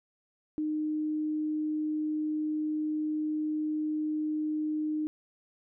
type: tone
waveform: sine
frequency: 306.6 Hz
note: D#4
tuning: 25 cents flat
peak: -28 dBFS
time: 0.58-5.07 s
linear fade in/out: 0 ms
effects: none